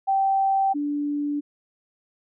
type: tone pair in turn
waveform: sine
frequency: 778 / 291.1 Hz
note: G5 / D4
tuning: -13 / -15 cents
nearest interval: octave + perfect fourth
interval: 1702 cents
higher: first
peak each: -18 / -23 dBFS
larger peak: first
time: 0.07-0.74 / 0.74-1.41 s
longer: neither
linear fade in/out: 20 ms
effects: none

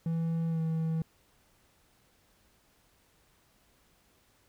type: tone with pitch glide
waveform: triangle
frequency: 164.81 to 161.51 Hz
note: E3 to E3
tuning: 0 to -35 cents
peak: -26 dBFS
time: 0.06-1.02 s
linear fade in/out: 2 ms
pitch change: -35 cents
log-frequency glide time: 0.49-0.6 s
effects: pink hiss -67 dBFS RMS until 4.48 s

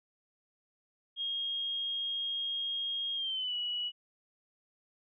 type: tone with pitch glide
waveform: sine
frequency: 3253 to 2932 Hz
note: G#7 to F#7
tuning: -37 to -16 cents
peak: -32 dBFS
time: 1.16-3.92 s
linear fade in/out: 50 ms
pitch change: -179 cents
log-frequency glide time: 3.15-3.55 s
effects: none

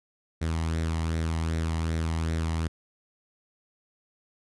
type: tone with flanger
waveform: sawtooth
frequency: 81.3 Hz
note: E2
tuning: 23 cents flat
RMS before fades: -28 dBFS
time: 0.41-2.68 s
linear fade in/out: 10 ms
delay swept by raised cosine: 0.51 to 1.02 ms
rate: 2.6 Hz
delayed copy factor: +0.5
effects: resampled to 24000 Hz

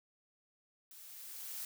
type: noise with level ramp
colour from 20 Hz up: blue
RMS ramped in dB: -55 to -42 dBFS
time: 0.91-1.65 s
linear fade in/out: 2 ms
effects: none

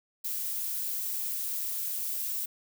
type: noise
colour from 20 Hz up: violet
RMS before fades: -33 dBFS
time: 0.24-2.46 s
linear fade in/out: 10 ms
effects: none

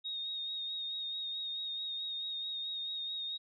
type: tone with vibrato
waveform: sine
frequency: 3729 Hz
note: A#7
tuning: in tune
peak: -36 dBFS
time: 0.04-3.38 s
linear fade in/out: 20 ms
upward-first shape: sine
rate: 4.6 Hz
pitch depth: 27 cents each way
effects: none

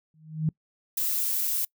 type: tone with exponential growth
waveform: sine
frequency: 156.7 Hz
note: D#3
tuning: 13 cents sharp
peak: -19 dBFS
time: 0.14-0.49 s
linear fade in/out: 2 ms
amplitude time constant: 74 ms
type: noise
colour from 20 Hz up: violet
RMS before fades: -27 dBFS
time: 0.97-1.65 s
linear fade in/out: 5 ms
effects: noise-tail reverb RT60 0.1 s tail -25 dB re dry

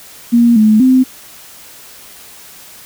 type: tone with pitch steps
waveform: sine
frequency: 236.2 / 215.6 / 258.2 Hz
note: A#3 / A3 / C4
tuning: +23 / -35 / -23 cents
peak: -5 dBFS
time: 0.32-1.04 s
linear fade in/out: 20 ms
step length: 240 ms
effects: white hiss -37 dBFS RMS until 2.85 s

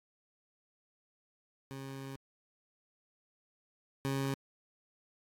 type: tone pair in turn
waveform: 20% pulse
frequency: 135.5 / 136.44 Hz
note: C#3 / C#3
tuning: -39 / -27 cents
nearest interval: unison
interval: 12 cents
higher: second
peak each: -37 / -27 dBFS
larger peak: second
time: 1.71-2.16 / 4.05-4.34 s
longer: first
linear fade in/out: 0 ms
effects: AAC 64 kbps

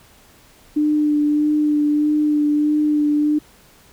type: tone with vibrato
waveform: sine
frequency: 298.5 Hz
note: D4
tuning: 28 cents sharp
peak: -14 dBFS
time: 0.76-3.39 s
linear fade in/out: 10 ms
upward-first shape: sine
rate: 1.6 Hz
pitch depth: 17 cents each way
effects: pink hiss -50 dBFS RMS until 3.92 s

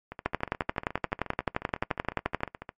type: two click trains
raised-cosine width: 0.5 ms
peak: -22 / -10 dBFS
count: 37 / 26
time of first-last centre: 0.12-2.691 / 0.26-2.434 s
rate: 14 / 11.5 Hz
effects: noise-tail reverb RT60 0.1 s tail -21 dB re dry + MP3 64 kbps

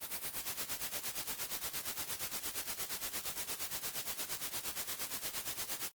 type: noise with tremolo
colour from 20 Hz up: white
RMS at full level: -37 dBFS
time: 0-5.92 s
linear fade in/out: 50 ms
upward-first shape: sine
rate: 8.6 Hz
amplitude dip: 80%
effects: Opus 32 kbps

